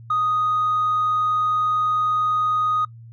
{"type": "tone with tanh clipping", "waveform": "triangle", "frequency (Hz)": 1244.5, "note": "D#6", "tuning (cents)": 0, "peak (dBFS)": -18, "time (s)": [0.1, 2.85], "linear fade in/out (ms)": 5, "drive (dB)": 5, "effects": ["noise-tail reverb RT60 0.1 s tail -23 dB re dry", "added 115 Hz sine -39 dBFS peak until 3.12 s"]}